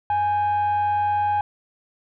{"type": "tone with frequency modulation", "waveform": "sine", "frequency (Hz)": 830.6, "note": "G#5", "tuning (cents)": 0, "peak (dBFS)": -17, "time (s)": [0.1, 1.41], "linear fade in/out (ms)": 2, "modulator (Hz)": 737, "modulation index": 0.28, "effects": ["tanh soft clip ceiling -16 dBFS"]}